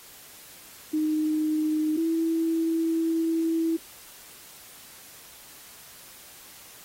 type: tone pair in turn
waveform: sine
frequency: 308.7 / 327.1 Hz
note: D#4 / E4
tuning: -14 / -13 cents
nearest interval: minor second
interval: 101 cents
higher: second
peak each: -22 dBFS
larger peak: neither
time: 0.93-1.97 / 1.97-3.77 s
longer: second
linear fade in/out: 10 ms
effects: white hiss -48 dBFS RMS until 6.84 s + AAC 48 kbps